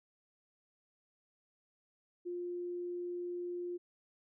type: tone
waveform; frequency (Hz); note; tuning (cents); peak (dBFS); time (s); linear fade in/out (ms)
sine; 352.5; F4; +16; -37; 2.25-3.78; 20
effects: none